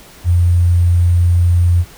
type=tone with sample-and-hold; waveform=sine; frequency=87.31 Hz; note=F2; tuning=in tune; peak=-8 dBFS; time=0.24-1.85 s; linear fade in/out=50 ms; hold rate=8820 Hz; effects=pink hiss -40 dBFS RMS until 1.97 s